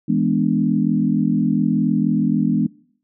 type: chord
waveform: sine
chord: E dominant seventh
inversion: none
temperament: equal with one note detuned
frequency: 163.49 / 207.7 / 246.9 / 293.7 Hz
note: E3 / G#3 / B3 / D4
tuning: -14 / 0 / 0 / 0 cents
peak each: -22 / -19 / -20 / -22 dBFS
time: 0.08-2.67 s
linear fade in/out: 10 ms
effects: noise-tail reverb RT60 0.6 s tail -23 dB re dry